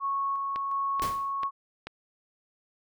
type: tone with tremolo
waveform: sine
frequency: 1103 Hz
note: C#6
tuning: 9 cents flat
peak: -26 dBFS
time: 0-1.51 s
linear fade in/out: 50 ms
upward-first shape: square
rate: 1.4 Hz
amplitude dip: 25%
type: click train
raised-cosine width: 0.3 ms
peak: -21 dBFS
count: 4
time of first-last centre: 0.56-1.87 s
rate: 2.29 Hz
type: noise with exponential decay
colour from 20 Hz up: pink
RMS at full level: -31 dBFS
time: 1.02-1.33 s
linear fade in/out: 0 ms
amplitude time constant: 66 ms
effects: none